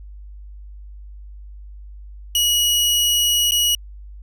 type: tone with dropouts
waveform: sawtooth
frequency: 2910 Hz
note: F#7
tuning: 29 cents flat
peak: -12 dBFS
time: 2.35-3.75 s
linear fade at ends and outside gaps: 2 ms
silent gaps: 3.51-3.519 s
effects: added 50 Hz sine -35 dBFS peak until 4.22 s